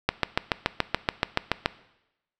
click train, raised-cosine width 0.3 ms, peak -4 dBFS, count 12, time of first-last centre 0.09-1.659 s, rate 7.01 Hz, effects noise-tail reverb RT60 0.9 s tail -18 dB re dry

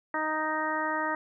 harmonic tone, 311.1 Hz, D#4, in tune, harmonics 1 / 2 / 3 / 4 / 5 / 6, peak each -36 / -35 / -32 / -34 / -36 / -34 dBFS, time 0.14-1.15 s, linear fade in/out 2 ms, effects none

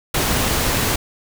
pink noise, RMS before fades -19 dBFS, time 0.14-0.96 s, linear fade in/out 5 ms, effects none

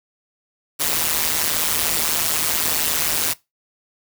white noise with amplitude modulation, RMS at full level -17 dBFS, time 0.79-3.34 s, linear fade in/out 20 ms, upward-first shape sine, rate 157 Hz, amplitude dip 85%, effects noise-tail reverb RT60 0.2 s tail -20 dB re dry

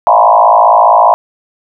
sine tone with frequency modulation, 833 Hz, G#5, 5 cents sharp, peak -3 dBFS, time 0.07-1.14 s, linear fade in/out 0 ms, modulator 55.1 Hz, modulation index 3.7, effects none

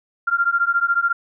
sine beating tone pair, 1383 / 1397 Hz, F6 / F6, -17 / 0 cents, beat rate 14 Hz, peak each -19 dBFS, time 0.27-1.13 s, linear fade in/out 10 ms, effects none

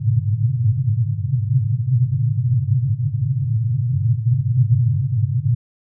pink band-pass noise, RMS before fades -18 dBFS, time 0-5.55 s, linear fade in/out 10 ms, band 100 to 140 Hz, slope 96 dB/octave, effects none

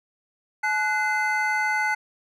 triangle tone cluster, 856 / 1483 / 2063 Hz, A5 / F#6 / C7, -48 / +4 / -25 cents, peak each -24 dBFS, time 0.63-1.95 s, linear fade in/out 10 ms, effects none

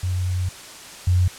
sine tone pair in turn, 91 / 90.32 Hz, F#2 / F#2, -28 / -41 cents, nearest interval unison, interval 13 cents, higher first, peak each -20 / -14 dBFS, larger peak second, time 0.03-0.49 / 1.07-1.28 s, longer first, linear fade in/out 5 ms, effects white hiss -39 dBFS RMS until 1.38 s + low-pass 9000 Hz 12 dB/octave

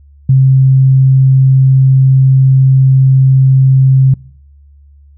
sine tone, 132.8 Hz, C3, 26 cents sharp, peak -3 dBFS, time 0.29-4.14 s, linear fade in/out 5 ms, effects noise-tail reverb RT60 0.7 s tail -25 dB re dry + added 71 Hz sine -38 dBFS peak until 5.17 s

